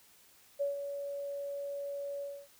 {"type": "tone with ADSR envelope", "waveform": "sine", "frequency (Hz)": 565, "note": "C#5", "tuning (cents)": 33, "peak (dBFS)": -28, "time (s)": [0.59, 2.48], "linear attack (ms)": 23, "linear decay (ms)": 140, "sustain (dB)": -8, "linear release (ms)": 260, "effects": ["white hiss -62 dBFS RMS until 2.59 s"]}